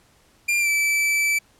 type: tone with pitch glide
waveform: 45% pulse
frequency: 2393 to 2317 Hz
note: D7 to D7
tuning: +32 to -24 cents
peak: -18 dBFS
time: 0.48-1.39 s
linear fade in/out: 10 ms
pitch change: -56 cents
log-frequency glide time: 0.59-0.69 s
effects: pink hiss -58 dBFS RMS until 1.59 s + low-pass 12000 Hz 12 dB/octave